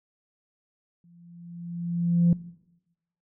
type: tone with exponential growth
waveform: sine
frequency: 171.8 Hz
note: F3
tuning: 28 cents flat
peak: -14 dBFS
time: 1.04-2.33 s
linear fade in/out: 2 ms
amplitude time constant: 280 ms
effects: noise-tail reverb RT60 0.9 s tail -20 dB re dry + tanh soft clip ceiling -13 dBFS